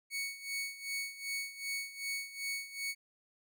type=tone with tremolo; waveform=sawtooth; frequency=2224 Hz; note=C#7; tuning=5 cents sharp; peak=-31 dBFS; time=0.1-2.95 s; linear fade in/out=50 ms; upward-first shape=sine; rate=2.6 Hz; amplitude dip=80%; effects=none